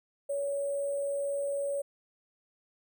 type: tone with sample-and-hold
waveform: sine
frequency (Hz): 562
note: C#5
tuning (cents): +24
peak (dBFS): -29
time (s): 0.29-1.82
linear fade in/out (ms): 10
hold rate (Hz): 8820
effects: none